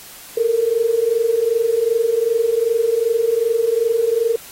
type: tone pair together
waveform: sine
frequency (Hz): 443.6 / 466.2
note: A4 / A#4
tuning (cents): +14 / 0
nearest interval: minor second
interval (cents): 86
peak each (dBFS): -19 / -16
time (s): 0.37-4.36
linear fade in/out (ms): 5
effects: white hiss -39 dBFS RMS until 4.51 s + AAC 48 kbps